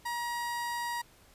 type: tone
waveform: 30% pulse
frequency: 952 Hz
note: A#5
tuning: 36 cents sharp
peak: -30 dBFS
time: 0.05-1.02 s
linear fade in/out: 10 ms
effects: pink hiss -60 dBFS RMS until 1.34 s + resampled to 32000 Hz